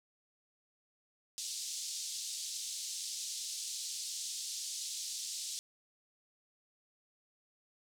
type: band-pass noise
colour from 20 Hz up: white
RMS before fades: -41 dBFS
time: 1.38-5.59 s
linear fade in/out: 0 ms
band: 3800 to 8100 Hz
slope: 24 dB/octave
effects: none